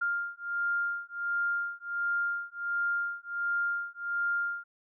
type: beating tone pair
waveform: sine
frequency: 1400 / 1401.4 Hz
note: F6 / F6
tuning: +4 / +6 cents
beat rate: 1.4 Hz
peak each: -32 / -32 dBFS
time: 0.01-4.64 s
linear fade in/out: 10 ms
effects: none